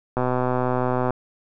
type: click train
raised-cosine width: 1 ms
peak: -9 dBFS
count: 119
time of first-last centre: 0.17-1.107 s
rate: 126 Hz
effects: none